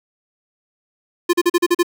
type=tone bursts; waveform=square; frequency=349.2 Hz; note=F4; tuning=in tune; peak=-12 dBFS; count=7; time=1.29-1.831 s; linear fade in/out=10 ms; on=43 ms; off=40 ms; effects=8-bit